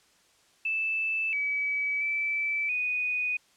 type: tone with pitch steps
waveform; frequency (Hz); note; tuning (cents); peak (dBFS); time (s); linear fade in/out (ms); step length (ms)
sine; 2635 / 2284 / 2317 / 2482; E7 / D7 / D7 / D#7; -1 / -49 / -24 / -5; -26; 0.65-3.37; 5; 680
effects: white hiss -63 dBFS RMS until 3.56 s + low-pass 8000 Hz 12 dB/octave